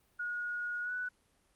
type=tone with pitch glide; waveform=sine; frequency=1445 to 1484.8 Hz; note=F#6 to F#6; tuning=-41 to +6 cents; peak=-34 dBFS; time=0.19-1.09 s; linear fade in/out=10 ms; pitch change=+47 cents; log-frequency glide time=0.82-0.93 s; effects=pink hiss -71 dBFS RMS until 1.55 s + Opus 32 kbps